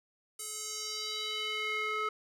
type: tone with band-pass filter sweep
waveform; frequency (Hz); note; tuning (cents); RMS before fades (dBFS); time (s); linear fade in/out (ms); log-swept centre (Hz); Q
square; 429.4; A4; -42; -36; 0.39-2.09; 5; 9200 to 1500; 2.6
effects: none